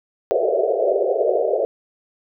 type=band-pass noise; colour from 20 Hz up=pink; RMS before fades=-19 dBFS; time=0.31-1.65 s; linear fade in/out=0 ms; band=380 to 690 Hz; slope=96 dB/octave; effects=none